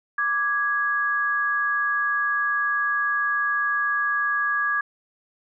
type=tone pair together; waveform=sine; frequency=1173.1 / 1661.2 Hz; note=D6 / G#6; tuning=-2 / 0 cents; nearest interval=tritone; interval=602 cents; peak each=-25 / -22 dBFS; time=0.18-4.81 s; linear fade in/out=5 ms; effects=none